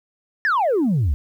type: exponential sweep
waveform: sine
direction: down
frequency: 1835 to 62.9 Hz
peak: -14 dBFS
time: 0.45-1.14 s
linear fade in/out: 0 ms
effects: tanh soft clip ceiling -14 dBFS + 9-bit